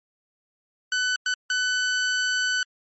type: tone bursts at uneven times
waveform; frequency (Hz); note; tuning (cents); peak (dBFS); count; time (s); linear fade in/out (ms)
sawtooth; 1500; F#6; +23; -18; 3; 0.92-1.16 / 1.26-1.34 / 1.5-2.63; 2
effects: MP3 32 kbps